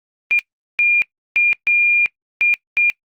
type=tone bursts at uneven times; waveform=sine; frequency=2409 Hz; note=D7; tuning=43 cents sharp; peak=-11 dBFS; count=6; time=0.31-0.39 / 0.79-1.02 / 1.36-1.53 / 1.67-2.06 / 2.41-2.54 / 2.77-2.9 s; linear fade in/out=0 ms; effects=noise-tail reverb RT60 0.1 s tail -22 dB re dry + Opus 24 kbps